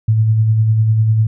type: tone with tremolo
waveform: sine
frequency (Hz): 110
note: A2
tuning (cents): 0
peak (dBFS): -8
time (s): 0.08-1.27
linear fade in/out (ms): 5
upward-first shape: sine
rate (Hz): 10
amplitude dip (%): 35
effects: none